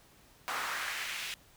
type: noise with high-pass filter sweep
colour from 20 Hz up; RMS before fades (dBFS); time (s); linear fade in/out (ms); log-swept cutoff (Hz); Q
brown; -37; 0.48-1.34; 0; 1100 to 2700; 1.7
effects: pink hiss -61 dBFS RMS until 1.56 s